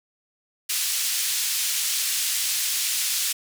white band-pass noise, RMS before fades -25 dBFS, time 0.69-3.33 s, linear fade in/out 10 ms, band 2600 to 11000 Hz, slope 12 dB/octave, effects none

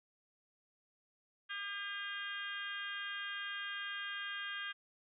harmonic tone with a mistuned harmonic, 402.5 Hz, G4, 46 cents sharp, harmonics 3 / 4 / 5 / 6 / 7 / 8 / 9, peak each -49 / -42 / -50 / -52 / -51 / -46 / -59 dBFS, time 1.49-4.73 s, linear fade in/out 20 ms, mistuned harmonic 6, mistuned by +30 cents, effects none

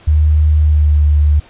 sine tone with pitch glide, 76.3 to 74.3 Hz, D#2 to D2, -33 to +21 cents, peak -7 dBFS, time 0.07-1.4 s, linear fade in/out 10 ms, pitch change -46 cents, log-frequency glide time 0.58-1.02 s, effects pink hiss -43 dBFS RMS until 1.49 s + resampled to 8000 Hz

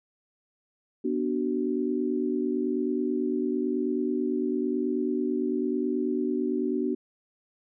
sine tone cluster, 244.9 / 294 / 375 Hz, B3 / D4 / F#4, -14 / +2 / +23 cents, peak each -29 dBFS, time 1.04-6.95 s, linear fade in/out 10 ms, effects none

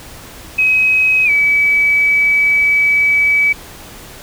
sine tone with pitch glide, 2539 to 2288 Hz, D#7 to D7, +34 to -46 cents, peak -9 dBFS, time 0.58-3.53 s, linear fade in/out 10 ms, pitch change -180 cents, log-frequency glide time 1.25-1.3 s, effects pink hiss -35 dBFS RMS until 4.22 s

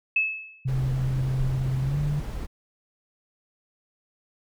sine tone with exponential decay, 2600 Hz, E7, 24 cents flat, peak -17 dBFS, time 0.16-0.67 s, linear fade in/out 5 ms, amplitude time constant 110 ms
sine tone with pitch glide, 130.81 to 145.98 Hz, C3 to D3, 0 to -10 cents, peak -23 dBFS, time 0.65-2.2 s, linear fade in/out 10 ms, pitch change +190 cents, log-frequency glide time 1.82-1.98 s
brown noise, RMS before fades -32 dBFS, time 0.67-2.47 s, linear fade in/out 20 ms
effects none

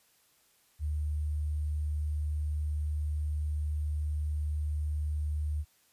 sine tone with sample-and-hold, 75.3 Hz, D2, 44 cents sharp, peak -29 dBFS, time 0.79-5.65 s, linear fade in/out 50 ms, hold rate 8820 Hz, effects white hiss -67 dBFS RMS until 5.92 s + resampled to 32000 Hz

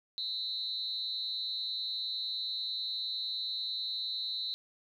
sine tone with amplitude modulation, 3995 Hz, B7, 19 cents sharp, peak -29 dBFS, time 0.18-4.54 s, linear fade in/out 0 ms, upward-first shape sine, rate 251 Hz, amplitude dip 100%, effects 11-bit

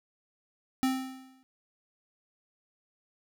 square tone with exponential decay, 261.6 Hz, C4, in tune, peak -23 dBFS, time 0.83-1.43 s, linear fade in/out 0 ms, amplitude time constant 130 ms, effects none

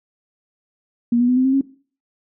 sine tone with pitch steps, 237.2 / 243.9 / 250.7 / 257.8 / 265 / 272.5 Hz, A#3 / B3 / B3 / C4 / C4 / C#4, +30 / -21 / +26 / -26 / +22 / -29 cents, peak -13 dBFS, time 1.12-1.612 s, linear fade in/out 5 ms, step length 82 ms, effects noise-tail reverb RT60 0.4 s tail -18 dB re dry

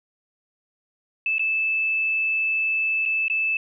sine tone with dropouts, 2626 Hz, E7, 7 cents flat, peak -20 dBFS, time 1.26-3.57 s, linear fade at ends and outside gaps 2 ms, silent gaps 1.383-1.394 / 3.054-3.059 / 3.282-3.299 s, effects none

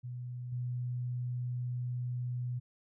sine tone with level steps, 123.47 Hz, B2, in tune, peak -38 / -33 dBFS, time 0.03-2.6 s, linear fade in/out 20 ms, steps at 0.52 s, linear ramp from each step 5 ms, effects none

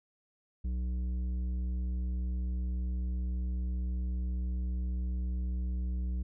sine tone with tanh clipping, 61.8 Hz, B1, 2 cents sharp, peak -32 dBFS, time 0.64-6.23 s, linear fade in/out 10 ms, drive 9 dB, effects none

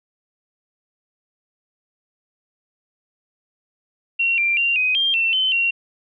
sine tone with pitch steps, 2738 / 2371 / 2769 / 2510 / 3193 / 2694 / 3061 / 2745 Hz, F7 / D7 / F7 / D#7 / G7 / E7 / G7 / F7, -35 / +16 / -15 / +15 / +31 / +37 / -42 / -31 cents, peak -16 dBFS, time 4.19-5.71 s, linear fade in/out 10 ms, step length 190 ms, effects none

